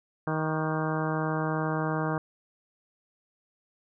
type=harmonic tone with a mistuned harmonic; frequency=157.2 Hz; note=D#3; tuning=18 cents sharp; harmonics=1 / 2 / 3 / 4 / 5 / 6 / 7 / 8 / 9 / 10; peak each=-30 / -33 / -35 / -36 / -37 / -38 / -38 / -39 / -40 / -40 dBFS; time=0.27-2.18 s; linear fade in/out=2 ms; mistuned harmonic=8; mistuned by=-63 cents; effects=none